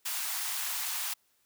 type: high-pass noise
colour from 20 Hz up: white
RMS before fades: -34 dBFS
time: 0.05-1.14 s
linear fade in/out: 10 ms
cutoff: 720 Hz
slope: 48 dB/octave
effects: white hiss -71 dBFS RMS until 1.45 s